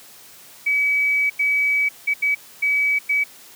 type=tone bursts at uneven times; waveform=sine; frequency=2281 Hz; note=C#7; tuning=49 cents sharp; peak=-16 dBFS; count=6; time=0.66-1.3 / 1.39-1.89 / 2.07-2.14 / 2.22-2.35 / 2.62-2.99 / 3.09-3.24 s; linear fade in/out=10 ms; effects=white hiss -45 dBFS RMS until 3.55 s + high-pass 100 Hz 12 dB/octave